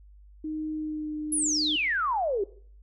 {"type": "tone with pitch glide", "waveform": "sine", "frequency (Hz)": [309.9, 303.9], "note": ["D#4", "D#4"], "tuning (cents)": [-7, -41], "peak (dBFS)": -30, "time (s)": [0.44, 1.76], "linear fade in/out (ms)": 5, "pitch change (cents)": -34, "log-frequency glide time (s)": [0.72, 1.14]}
{"type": "exponential sweep", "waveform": "sine", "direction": "down", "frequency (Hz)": [11175, 370.6], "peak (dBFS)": -24, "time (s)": [1.32, 2.44], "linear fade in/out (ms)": 5}
{"effects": ["noise-tail reverb RT60 0.5 s tail -18 dB re dry", "added 50 Hz sine -49 dBFS peak until 2.82 s"]}